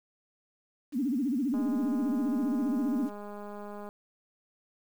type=tone with vibrato; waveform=sine; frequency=261.6 Hz; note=C4; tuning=in tune; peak=-26 dBFS; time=0.92-3.1 s; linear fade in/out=50 ms; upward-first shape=sine; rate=15 Hz; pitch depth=230 cents each way
type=click train; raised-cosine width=1 ms; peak=-30 dBFS; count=485; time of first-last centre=1.54-3.89 s; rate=206 Hz
effects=9-bit